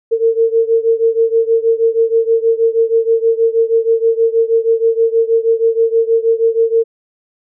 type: beating tone pair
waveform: sine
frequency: 453.1 / 459.4 Hz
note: A#4 / A#4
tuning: -49 / -25 cents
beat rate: 6.3 Hz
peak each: -12 / -14 dBFS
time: 0.11-6.84 s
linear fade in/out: 20 ms
effects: none

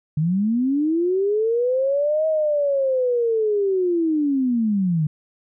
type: linear two-way sweep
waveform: sine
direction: up then down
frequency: 146.83 to 637 to 146.83 Hz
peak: -17 dBFS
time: 0.17-5.07 s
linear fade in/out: 5 ms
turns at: 2.27 s
effects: none

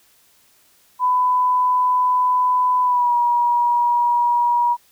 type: tone with pitch glide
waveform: sine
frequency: 1000 to 959.3 Hz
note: B5 to A#5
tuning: +21 to +49 cents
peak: -14 dBFS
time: 0.99-4.77 s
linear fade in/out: 50 ms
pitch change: -72 cents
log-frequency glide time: 2.83-3.15 s
effects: white hiss -56 dBFS RMS until 4.91 s

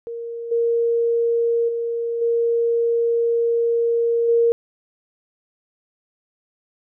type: tone with level steps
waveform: sine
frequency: 466.2 Hz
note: A#4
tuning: in tune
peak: -27 / -16 / -21 / -16 / -13 dBFS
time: 0.07-4.52 s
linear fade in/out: 0 ms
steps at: 0.51 / 1.68 / 2.21 / 4.28 s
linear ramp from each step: 10 ms
effects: none

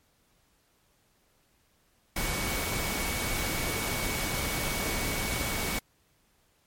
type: tone in noise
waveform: sine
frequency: 2240 Hz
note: C#7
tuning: 18 cents sharp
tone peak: -37 dBFS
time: 2.16-5.79 s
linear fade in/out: 5 ms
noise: pink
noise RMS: -31 dBFS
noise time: 2.16-5.79 s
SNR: -9 dB
effects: pink hiss -68 dBFS RMS until 6.66 s + MP3 64 kbps

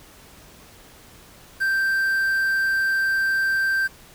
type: tone with quantisation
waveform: triangle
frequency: 1568 Hz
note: G6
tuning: in tune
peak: -17 dBFS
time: 1.6-3.88 s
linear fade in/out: 20 ms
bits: 7
effects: pink hiss -48 dBFS RMS until 4.14 s

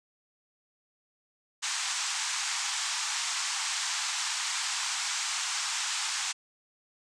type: band-pass noise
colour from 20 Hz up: white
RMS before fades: -32 dBFS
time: 1.62-6.33 s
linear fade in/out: 20 ms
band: 820 to 8100 Hz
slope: 48 dB/octave
effects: none

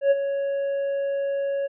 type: tone with ADSR envelope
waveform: triangle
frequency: 556 Hz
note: C#5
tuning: 5 cents sharp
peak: -11 dBFS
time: 0.01-1.68 s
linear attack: 100 ms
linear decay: 29 ms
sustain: -10 dB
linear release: 23 ms
effects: resampled to 8000 Hz

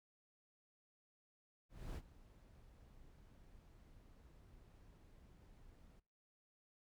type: noise with ADSR envelope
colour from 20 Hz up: brown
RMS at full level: -45 dBFS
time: 1.69-6 s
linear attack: 270 ms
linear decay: 54 ms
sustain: -18 dB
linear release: 9 ms
effects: noise-tail reverb RT60 0.5 s tail -25 dB re dry

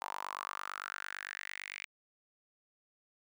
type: tone with high-pass filter sweep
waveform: sawtooth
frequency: 48.86 Hz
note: G1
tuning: 5 cents flat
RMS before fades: -43 dBFS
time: 0.01-1.86 s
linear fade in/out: 10 ms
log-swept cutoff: 900 to 2300 Hz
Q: 5.4
effects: none

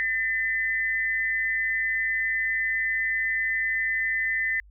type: tone pair together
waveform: sine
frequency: 1796.1 / 2016 Hz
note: A6 / B6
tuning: +35 / +35 cents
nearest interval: major second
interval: 200 cents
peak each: -26 dBFS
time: 0-4.6 s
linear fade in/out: 0 ms
effects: added 50 Hz sine -49 dBFS peak until 4.7 s

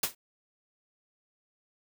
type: noise with exponential decay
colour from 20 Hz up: white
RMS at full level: -23 dBFS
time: 0.03-0.15 s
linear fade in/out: 5 ms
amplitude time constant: 26 ms
effects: none

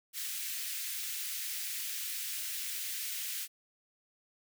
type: high-pass noise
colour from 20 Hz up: white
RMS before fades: -38 dBFS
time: 0.13-3.48 s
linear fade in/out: 50 ms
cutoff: 1800 Hz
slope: 24 dB/octave
effects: none

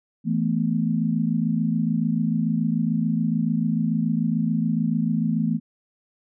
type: chord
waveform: sine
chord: E suspended fourth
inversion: none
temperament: equal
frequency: 164.81 / 220 / 246.9 Hz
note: E3 / A3 / B3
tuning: 0 / 0 / 0 cents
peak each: -24 / -23 / -26 dBFS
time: 0.24-5.6 s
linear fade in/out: 50 ms
effects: none

